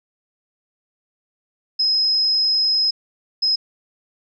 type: tone bursts at uneven times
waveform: sine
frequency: 5110 Hz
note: D#8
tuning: 45 cents sharp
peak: -15 dBFS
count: 2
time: 1.79-2.91 / 3.42-3.56 s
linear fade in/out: 10 ms
effects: none